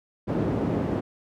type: band-pass noise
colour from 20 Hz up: white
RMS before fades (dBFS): -26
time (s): 0.27-1.01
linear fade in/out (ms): 20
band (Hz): 100 to 320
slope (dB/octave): 12
effects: none